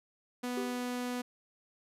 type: tone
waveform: sawtooth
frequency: 246.9 Hz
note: B3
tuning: in tune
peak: -30 dBFS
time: 0.43-1.22 s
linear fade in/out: 10 ms
type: tone with exponential decay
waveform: triangle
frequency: 392 Hz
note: G4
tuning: in tune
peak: -31 dBFS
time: 0.57-0.97 s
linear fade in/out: 5 ms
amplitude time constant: 85 ms
effects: resampled to 32000 Hz